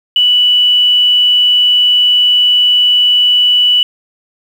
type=tone with quantisation; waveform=sine; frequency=2960 Hz; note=F#7; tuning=in tune; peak=-6 dBFS; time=0.16-3.83 s; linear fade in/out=2 ms; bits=6; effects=none